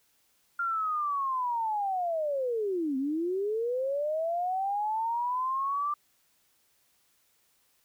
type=linear two-way sweep; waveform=sine; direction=down then up; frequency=1400 to 258.2 to 1187 Hz; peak=-27 dBFS; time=0.59-5.94 s; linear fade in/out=5 ms; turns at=2.97 s; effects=white hiss -69 dBFS RMS until 7.84 s